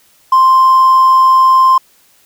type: tone with hard clipping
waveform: triangle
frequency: 1046.5 Hz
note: C6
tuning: in tune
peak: -5 dBFS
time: 0.32-1.78 s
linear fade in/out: 5 ms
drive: 4 dB
effects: white hiss -50 dBFS RMS until 2.25 s